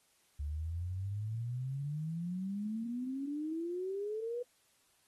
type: exponential sweep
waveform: sine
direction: up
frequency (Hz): 71 to 493.9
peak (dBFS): -35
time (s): 0.39-4.43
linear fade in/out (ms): 10
effects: white hiss -71 dBFS RMS until 5.07 s + AAC 32 kbps